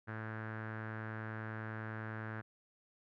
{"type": "tone with low-pass filter", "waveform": "sawtooth", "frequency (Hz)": 110, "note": "A2", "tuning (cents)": 0, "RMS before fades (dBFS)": -43, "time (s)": [0.07, 2.42], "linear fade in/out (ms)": 20, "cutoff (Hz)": 1600, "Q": 5.2, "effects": []}